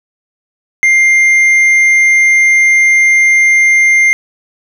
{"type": "tone with tanh clipping", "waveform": "sine", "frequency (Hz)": 2100, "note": "C7", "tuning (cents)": 6, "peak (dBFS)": -6, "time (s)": [0.83, 4.13], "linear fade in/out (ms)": 0, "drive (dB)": 5, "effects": []}